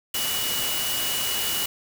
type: tone in noise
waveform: sine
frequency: 2929 Hz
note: F#7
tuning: 18 cents flat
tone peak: -29 dBFS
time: 0.14-1.66 s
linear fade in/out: 5 ms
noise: white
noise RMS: -27 dBFS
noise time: 0.14-1.66 s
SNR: -5 dB
effects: none